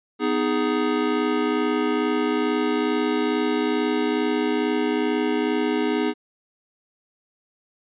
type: chord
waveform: square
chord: G# minor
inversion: first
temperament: just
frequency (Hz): 249.2 / 311.5 / 415.3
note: B3 / D#4 / G#4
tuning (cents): +16 / +2 / 0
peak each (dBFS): -26 / -25 / -25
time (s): 0.19-6.14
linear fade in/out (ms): 50
effects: resampled to 8000 Hz